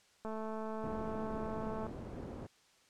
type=click train; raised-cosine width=1 ms; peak=-29 dBFS; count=355; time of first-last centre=0.25-1.866 s; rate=219 Hz
type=low-pass noise; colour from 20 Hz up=white; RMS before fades=-45 dBFS; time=0.83-2.47 s; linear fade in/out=10 ms; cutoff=370 Hz; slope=12 dB/octave
effects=white hiss -67 dBFS RMS until 2.89 s + low-pass 7000 Hz 12 dB/octave